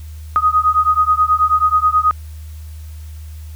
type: beating tone pair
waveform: sine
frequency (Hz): 1244.5 / 1253.8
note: D#6 / D#6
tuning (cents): 0 / +13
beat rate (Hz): 9.3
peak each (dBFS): -14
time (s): 0.36-2.11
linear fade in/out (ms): 0
effects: added 77 Hz sine -29 dBFS peak until 3.55 s + white hiss -48 dBFS RMS until 3.55 s